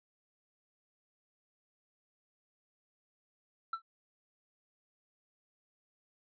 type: tone with exponential decay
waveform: triangle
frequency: 1337 Hz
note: E6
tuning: 24 cents sharp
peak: -28 dBFS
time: 3.73-3.82 s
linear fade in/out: 5 ms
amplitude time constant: 19 ms
effects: resampled to 11025 Hz